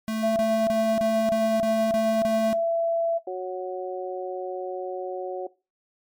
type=tone bursts; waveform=square; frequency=220 Hz; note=A3; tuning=in tune; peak=-26 dBFS; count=8; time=0.08-2.53 s; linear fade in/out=0 ms; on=280 ms; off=30 ms
type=tone; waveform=sine; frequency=669 Hz; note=E5; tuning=25 cents sharp; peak=-21 dBFS; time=0.22-3.19 s; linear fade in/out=20 ms
type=harmonic tone; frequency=184.2 Hz; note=F#3; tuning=7 cents flat; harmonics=2 / 3 / 4; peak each=-31 / -33 / -34 dBFS; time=3.27-5.47 s; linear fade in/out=5 ms
effects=noise-tail reverb RT60 0.3 s tail -20 dB re dry + MP3 96 kbps